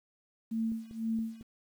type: tone with tremolo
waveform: sine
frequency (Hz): 224.7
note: A3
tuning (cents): +37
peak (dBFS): -28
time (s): 0.51-1.43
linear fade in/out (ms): 10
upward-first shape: sine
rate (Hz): 2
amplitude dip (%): 90
type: clicks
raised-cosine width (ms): 3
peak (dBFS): -37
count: 4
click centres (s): 0.719 / 0.911 / 1.189 / 1.411
effects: 10-bit